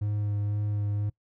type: tone with vibrato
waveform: triangle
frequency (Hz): 103.5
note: G#2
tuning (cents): -5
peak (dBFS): -24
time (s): 0.01-1.1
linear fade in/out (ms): 10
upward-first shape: sine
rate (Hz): 2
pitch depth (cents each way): 14
effects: noise-tail reverb RT60 0.1 s tail -22 dB re dry